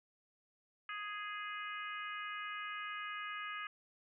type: harmonic tone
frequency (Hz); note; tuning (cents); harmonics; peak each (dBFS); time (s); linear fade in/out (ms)
415.3; G#4; 0; 3 / 4 / 5 / 6 / 7; -44 / -46 / -48 / -50 / -51; 0.89-3.67; 2
effects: none